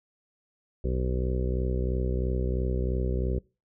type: harmonic tone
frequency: 63 Hz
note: B1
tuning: 35 cents sharp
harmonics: 1 / 2 / 3 / 4 / 5 / 6 / 7 / 8 / 9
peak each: -27 / -33 / -36 / -40 / -44 / -34 / -40 / -39 / -47 dBFS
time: 0.84-3.39 s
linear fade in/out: 5 ms
effects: noise-tail reverb RT60 0.3 s tail -24 dB re dry